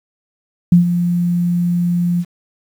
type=tone with ADSR envelope; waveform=sine; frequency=174.61 Hz; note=F3; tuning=in tune; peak=-3 dBFS; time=0.72-2.25 s; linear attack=4 ms; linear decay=120 ms; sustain=-10 dB; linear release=55 ms; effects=7-bit